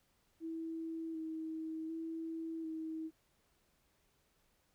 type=tone with vibrato; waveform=sine; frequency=322.5 Hz; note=E4; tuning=38 cents flat; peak=-39 dBFS; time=0.4-3.11 s; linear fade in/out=50 ms; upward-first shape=square; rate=0.67 Hz; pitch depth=18 cents each way; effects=pink hiss -75 dBFS RMS until 4.74 s